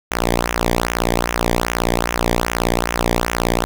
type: tone with flanger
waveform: sawtooth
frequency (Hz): 58.8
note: A#1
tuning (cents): +16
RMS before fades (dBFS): -19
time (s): 0.11-3.65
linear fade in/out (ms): 0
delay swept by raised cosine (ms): 0.22 to 0.75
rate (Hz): 2.5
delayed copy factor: -0.9
effects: none